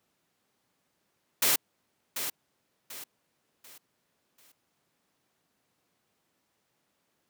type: noise with echo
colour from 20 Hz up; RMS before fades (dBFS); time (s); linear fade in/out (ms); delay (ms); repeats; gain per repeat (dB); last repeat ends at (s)
white; -24; 1.42-1.56; 5; 740; 4; -9; 4.52
effects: pink hiss -75 dBFS RMS until 7.29 s + high-pass 150 Hz 12 dB/octave